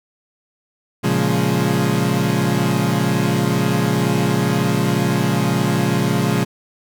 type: chord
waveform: 30% pulse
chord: Bb minor seventh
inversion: none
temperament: equal with one note detuned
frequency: 116.54 / 138.59 / 175.42 / 207.7 Hz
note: Bb2 / Db3 / F3 / Ab3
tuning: 0 / 0 / +8 / 0 cents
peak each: -20 / -18 / -18 / -19 dBFS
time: 1.03-6.45 s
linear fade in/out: 20 ms
effects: none